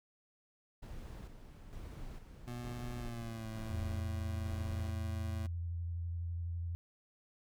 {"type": "noise with tremolo", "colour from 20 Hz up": "brown", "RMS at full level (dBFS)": -46, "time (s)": [0.82, 4.91], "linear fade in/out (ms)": 10, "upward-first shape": "square", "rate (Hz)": 1.1, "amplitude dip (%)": 50}
{"type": "tone with pitch glide", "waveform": "25% pulse", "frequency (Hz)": [121.2, 110.5], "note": ["B2", "A2"], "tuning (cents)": [-32, 8], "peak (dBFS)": -38, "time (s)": [2.47, 5.47], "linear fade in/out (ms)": 10, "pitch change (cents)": -160, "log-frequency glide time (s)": [2.96, 3.48]}
{"type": "tone with vibrato", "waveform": "sine", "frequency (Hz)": 85.3, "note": "F2", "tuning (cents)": -40, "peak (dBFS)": -36, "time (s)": [3.71, 6.75], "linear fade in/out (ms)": 0, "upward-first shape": "square", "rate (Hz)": 12, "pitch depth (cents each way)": 21}
{"effects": []}